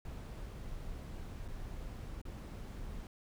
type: noise with dropouts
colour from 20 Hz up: brown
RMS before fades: -44 dBFS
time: 0.05-3.07 s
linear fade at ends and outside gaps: 2 ms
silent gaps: 1.48-1.484 / 2.216-2.252 s
effects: none